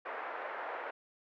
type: band-pass noise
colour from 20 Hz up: pink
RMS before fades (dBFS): -41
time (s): 0.05-0.91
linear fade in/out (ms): 10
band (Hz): 510 to 1900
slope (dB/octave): 24
effects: none